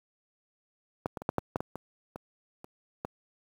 clicks, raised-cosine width 1 ms, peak -15 / -21 / -26 / -12 / -12 / -14 / -18 / -23 / -25 / -30 / -19 dBFS, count 11, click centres 1.059 / 1.172 / 1.219 / 1.291 / 1.383 / 1.559 / 1.605 / 1.756 / 2.159 / 2.644 / 3.049 s, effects high-pass 80 Hz 12 dB/octave + 8-bit

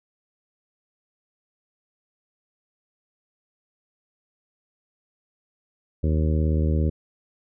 harmonic tone, 77.78 Hz, D#2, in tune, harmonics 1 / 2 / 3 / 4 / 5 / 6 / 7, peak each -20 / -26 / -30 / -32 / -34 / -36 / -37 dBFS, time 6.03-6.9 s, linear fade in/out 10 ms, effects none

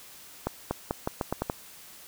accelerating click train, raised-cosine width 1 ms, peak -13 dBFS, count 8, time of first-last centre 0.47-1.499 s, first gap 240 ms, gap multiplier 0.83, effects white hiss -49 dBFS RMS until 2.07 s

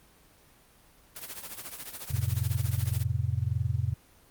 white noise with tremolo, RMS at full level -37 dBFS, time 1.15-3.04 s, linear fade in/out 20 ms, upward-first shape triangle, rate 14 Hz, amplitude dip 85%
sine chord, F major, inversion none, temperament just, 87.31 / 109.13 / 130.96 Hz, F2 / A2 / C3, 0 / -14 / +2 cents, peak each -31 / -30 / -31 dBFS, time 2.1-3.94 s, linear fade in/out 10 ms
effects pink hiss -59 dBFS RMS until 4.3 s + Opus 24 kbps

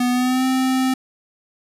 square tone with pitch glide, 246.9 to 260.1 Hz, B3 to C4, 0 to -10 cents, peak -17 dBFS, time 0-0.94 s, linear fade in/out 5 ms, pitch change +90 cents, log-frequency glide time 0.11-0.45 s, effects resampled to 32000 Hz + 9-bit

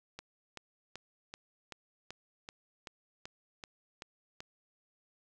click train, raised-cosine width 0.2 ms, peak -26 dBFS, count 12, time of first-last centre 0.19-4.405 s, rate 2.61 Hz, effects none

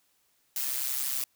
blue noise with amplitude modulation, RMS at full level -28 dBFS, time 0.56-1.24 s, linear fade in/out 2 ms, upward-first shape sine, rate 132 Hz, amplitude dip 70%, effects white hiss -70 dBFS RMS until 1.35 s

